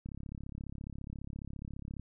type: click train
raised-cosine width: 5 ms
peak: -30 dBFS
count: 68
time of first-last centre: 0.06-1.996 s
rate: 34.6 Hz
effects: none